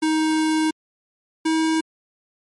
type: tone pair in turn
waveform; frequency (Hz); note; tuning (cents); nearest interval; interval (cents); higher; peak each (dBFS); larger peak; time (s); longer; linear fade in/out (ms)
square; 314.1 / 319.6; D#4 / D#4; +16 / +47; unison; 31; second; -18; neither; 0.02-0.71 / 1.45-1.81; first; 10
effects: MP3 48 kbps